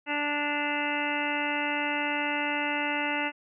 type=harmonic tone with a mistuned harmonic; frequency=292.9 Hz; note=D4; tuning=5 cents flat; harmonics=1 / 2 / 3 / 4 / 5 / 6 / 7 / 8 / 9 / 10; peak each=-34 / -37 / -33 / -43 / -35 / -39 / -33 / -44 / -34 / -39 dBFS; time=0.06-3.32 s; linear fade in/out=50 ms; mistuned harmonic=10; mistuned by=-63 cents; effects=none